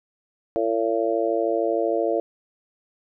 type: harmonic tone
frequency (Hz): 113.1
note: A2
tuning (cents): +48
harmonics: 3 / 4 / 5 / 6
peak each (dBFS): -26 / -25 / -25 / -26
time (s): 0.56-2.2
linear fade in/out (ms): 0
effects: none